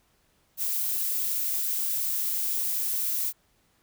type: noise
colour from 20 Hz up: violet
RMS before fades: -28 dBFS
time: 0.57-3.33 s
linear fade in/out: 50 ms
effects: pink hiss -67 dBFS RMS until 3.82 s